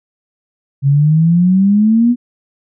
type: exponential sweep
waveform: sine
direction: up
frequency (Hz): 135.7 to 246.9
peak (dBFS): -7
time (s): 0.82-2.16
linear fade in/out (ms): 50
effects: none